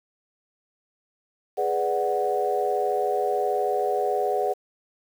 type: chord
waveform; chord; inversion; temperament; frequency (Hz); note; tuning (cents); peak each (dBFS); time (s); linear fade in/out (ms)
sine; G# half-diminished seventh; none; equal; 415.3 / 493.9 / 587.3 / 740; G#4 / B4 / D5 / F#5; 0 / 0 / 0 / 0; -26 / -28 / -29 / -25; 1.57-4.54; 20
effects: tanh soft clip ceiling -11 dBFS + 8-bit